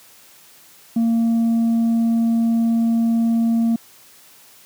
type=tone with tanh clipping; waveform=triangle; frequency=229.6 Hz; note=A#3; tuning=26 cents flat; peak=-15 dBFS; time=0.96-3.76 s; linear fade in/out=5 ms; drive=7 dB; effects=white hiss -48 dBFS RMS until 4.65 s + high-pass 100 Hz 12 dB/octave